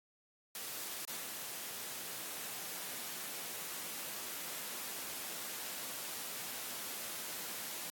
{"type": "noise with dropouts", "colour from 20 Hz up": "white", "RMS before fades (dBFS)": -43, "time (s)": [0.55, 7.9], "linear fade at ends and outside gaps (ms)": 1, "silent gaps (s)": [1.051, 1.077], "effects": ["high-pass 150 Hz 12 dB/octave", "AAC 64 kbps"]}